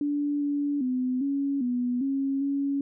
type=tone with pitch steps; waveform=sine; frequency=290.1 / 287.7 / 253.9 / 278.9 / 245.9 / 273 / 279.3 Hz; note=D4 / D4 / B3 / C#4 / B3 / C#4 / C#4; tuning=-21 / -36 / +48 / +11 / -7 / -26 / +13 cents; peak=-24 dBFS; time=0.01-2.81 s; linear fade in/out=2 ms; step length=400 ms; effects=none